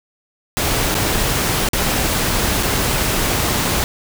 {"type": "noise with dropouts", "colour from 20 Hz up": "pink", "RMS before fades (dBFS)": -18, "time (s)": [0.57, 3.84], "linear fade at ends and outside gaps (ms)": 0, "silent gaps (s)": [[0.943, 0.951], [1.688, 1.733], [2.627, 2.631]], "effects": []}